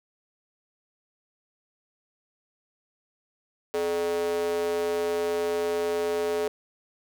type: tone with high-pass filter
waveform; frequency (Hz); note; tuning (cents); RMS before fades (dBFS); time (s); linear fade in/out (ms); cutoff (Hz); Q
square; 85.4; F2; -38; -27; 3.74-6.48; 0; 460; 6
effects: none